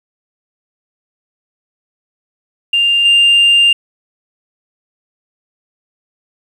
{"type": "tone with level steps", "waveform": "sine", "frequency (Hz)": 2797, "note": "F7", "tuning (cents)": 2, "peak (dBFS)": [-8, -4], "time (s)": [2.73, 3.73], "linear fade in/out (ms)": 5, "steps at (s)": 3.05, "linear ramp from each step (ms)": 5, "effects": ["tanh soft clip ceiling -4 dBFS", "7-bit"]}